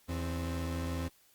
35% pulse tone pair together, 82.41 / 261.6 Hz, E2 / C4, 0 / 0 cents, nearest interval octave + minor sixth, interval 2000 cents, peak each -33 / -37 dBFS, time 0.08-1.09 s, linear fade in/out 20 ms, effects white hiss -65 dBFS RMS until 1.34 s + Opus 48 kbps

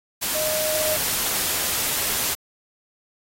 sine tone in noise, 620 Hz, D#5, 6 cents flat, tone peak -24 dBFS, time 0.34-0.97 s, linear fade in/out 20 ms, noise white, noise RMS -24 dBFS, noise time 0.21-2.35 s, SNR -3 dB, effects AAC 48 kbps

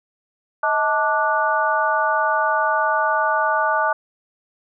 harmonic tone with a mistuned harmonic, 293.7 Hz, D4, in tune, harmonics 2 / 3 / 4 / 5, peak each -23 / -21 / -22 / -22 dBFS, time 0.63-3.93 s, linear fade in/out 5 ms, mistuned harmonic 2, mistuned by +130 cents, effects none

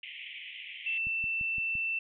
white band-pass noise, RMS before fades -44 dBFS, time 0.03-0.98 s, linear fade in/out 2 ms, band 2000 to 3200 Hz, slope 96 dB/octave
sine tone, 2673 Hz, E7, 23 cents sharp, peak -29 dBFS, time 0.86-1.99 s, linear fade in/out 5 ms
click train, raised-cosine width 5 ms, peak -34 dBFS, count 5, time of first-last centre 1.07-1.754 s, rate 5.85 Hz
effects none

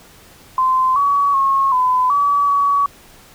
sine tone with pitch steps, 1035 / 1131 / 1088 / 1010 / 1143 / 1132 Hz, C6 / C#6 / C#6 / B5 / D6 / C#6, -19 / +34 / -33 / +39 / -47 / +36 cents, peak -12 dBFS, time 0.58-2.86 s, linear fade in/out 2 ms, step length 380 ms, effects pink hiss -45 dBFS RMS until 3.34 s

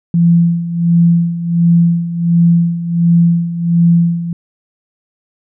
sine tone with tremolo, 170 Hz, F3, 46 cents flat, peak -5 dBFS, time 0.14-4.33 s, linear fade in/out 2 ms, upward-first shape sine, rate 1.4 Hz, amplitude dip 75%, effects none

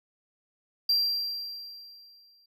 triangle tone with exponential decay, 4732 Hz, D8, 12 cents sharp, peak -19 dBFS, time 0.89-2.46 s, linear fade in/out 5 ms, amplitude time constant 340 ms, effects none

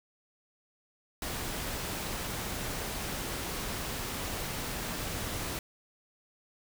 pink noise, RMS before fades -36 dBFS, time 1.22-5.59 s, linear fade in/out 2 ms, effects none

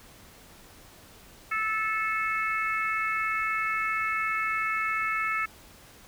harmonic tone, 437 Hz, A4, 12 cents flat, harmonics 3 / 4 / 5 / 6, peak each -29 / -33 / -30 / -37 dBFS, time 1.51-5.46 s, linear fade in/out 10 ms, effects pink hiss -52 dBFS RMS until 6.07 s

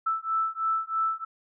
sine beating tone pair, 1318 / 1321.1 Hz, E6 / E6, -1 / +3 cents, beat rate 3.1 Hz, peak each -28 dBFS, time 0.06-1.25 s, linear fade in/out 10 ms, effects none

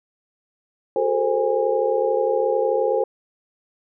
sine tone cluster, 369.5 / 417.4 / 448.6 / 522 / 819 Hz, F#4 / G#4 / A4 / C5 / G#5, -2 / +9 / +34 / -4 / -24 cents, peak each -27 / -28 / -22 / -21 / -27 dBFS, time 0.96-3.04 s, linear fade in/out 2 ms, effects none

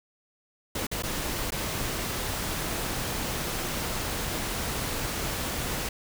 pink noise with dropouts, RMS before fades -31 dBFS, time 0.75-5.89 s, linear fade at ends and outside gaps 5 ms, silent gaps 0.869-0.914 / 1.024-1.034 / 1.506-1.52 s, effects none

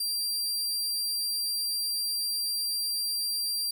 sawtooth tone, 4727 Hz, D8, 10 cents sharp, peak -25 dBFS, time 0-3.71 s, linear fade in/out 5 ms, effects none

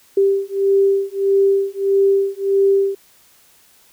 sine beating tone pair, 392.5 / 394.1 Hz, G4 / G4, +2 / +9 cents, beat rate 1.6 Hz, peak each -16 dBFS, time 0.17-2.95 s, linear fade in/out 5 ms, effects white hiss -52 dBFS RMS until 3.92 s

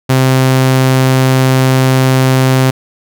sawtooth tone, 130.81 Hz, C3, in tune, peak -3 dBFS, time 0.09-2.71 s, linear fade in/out 10 ms, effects none

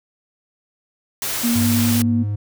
white noise, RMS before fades -24 dBFS, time 1.22-2.02 s, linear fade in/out 2 ms
sine tone with vibrato, 235.9 Hz, A#3, 21 cents sharp, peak -16 dBFS, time 1.43-2.24 s, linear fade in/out 20 ms, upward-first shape sine, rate 9.4 Hz, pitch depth 10 cents each way
triangle tone with pitch glide, 100.1 to 103.33 Hz, G2 to G#2, +37 to -8 cents, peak -18 dBFS, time 1.55-2.36 s, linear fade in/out 10 ms, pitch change +55 cents, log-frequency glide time 1.66-1.84 s
effects none

